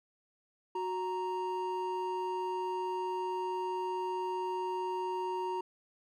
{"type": "tone pair together", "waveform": "triangle", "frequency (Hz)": [368.4, 932.3], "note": ["F#4", "A#5"], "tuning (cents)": [-7, 0], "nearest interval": "octave + major third", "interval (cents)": 1607, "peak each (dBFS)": [-34, -33], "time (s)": [0.75, 5.61], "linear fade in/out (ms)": 5, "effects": []}